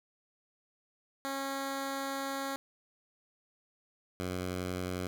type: tone pair in turn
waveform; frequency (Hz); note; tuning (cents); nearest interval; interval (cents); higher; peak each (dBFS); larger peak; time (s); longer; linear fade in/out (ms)
10% pulse; 273.1 / 91.14; C#4 / F#2; -26 / -26; octave + perfect fifth; 1900; first; -26; neither; 1.25-2.56 / 4.2-5.07; first; 0
effects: none